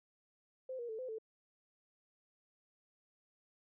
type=tone with pitch steps; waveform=sine; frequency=518 / 475.5 / 441 / 511 / 441.4 Hz; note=C5 / A#4 / A4 / C5 / A4; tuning=-17 / +34 / +4 / -41 / +5 cents; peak=-40 dBFS; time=0.69-1.185 s; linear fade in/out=5 ms; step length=99 ms; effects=none